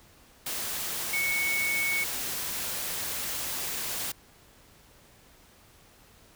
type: tone in noise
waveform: sine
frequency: 2217 Hz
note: C#7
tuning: in tune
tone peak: -26 dBFS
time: 1.13-2.04 s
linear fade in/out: 5 ms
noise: white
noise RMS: -33 dBFS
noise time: 0.46-4.12 s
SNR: +4 dB
effects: pink hiss -57 dBFS RMS until 6.35 s